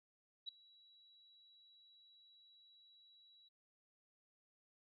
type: tone with ADSR envelope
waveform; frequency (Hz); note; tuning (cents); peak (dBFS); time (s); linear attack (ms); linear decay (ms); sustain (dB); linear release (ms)
sine; 3905; B7; -20; -40; 0.46-3.49; 27; 4; -24; 13
effects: none